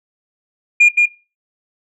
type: tone with echo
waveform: sine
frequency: 2419 Hz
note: D#7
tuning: 49 cents flat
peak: -3 dBFS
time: 0.8-0.89 s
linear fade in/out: 10 ms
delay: 170 ms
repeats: 1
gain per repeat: -4 dB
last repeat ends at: 1.06 s
effects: noise-tail reverb RT60 0.3 s tail -20 dB re dry + tanh soft clip ceiling -4 dBFS